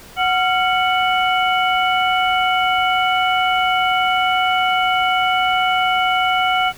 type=harmonic tone with a mistuned harmonic; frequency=740 Hz; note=F#5; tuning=in tune; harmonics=1 / 2 / 3 / 4; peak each=-17 / -20 / -22 / -23 dBFS; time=0.16-6.73 s; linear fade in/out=50 ms; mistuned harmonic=2; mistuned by=-120 cents; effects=pink hiss -41 dBFS RMS until 6.77 s